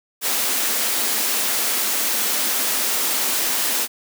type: high-pass noise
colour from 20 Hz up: white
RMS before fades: -21 dBFS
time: 0.21-3.88 s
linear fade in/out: 50 ms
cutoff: 200 Hz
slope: 96 dB/octave
effects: none